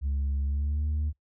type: tone with pitch glide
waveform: sine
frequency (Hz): 69.6 to 75.46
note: C#2 to D2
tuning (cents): +8 to +48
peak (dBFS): -23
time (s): 0.01-1.13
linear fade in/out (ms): 50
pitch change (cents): +140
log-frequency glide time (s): 0.45-0.86
effects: noise-tail reverb RT60 0.1 s tail -22 dB re dry + tanh soft clip ceiling -24 dBFS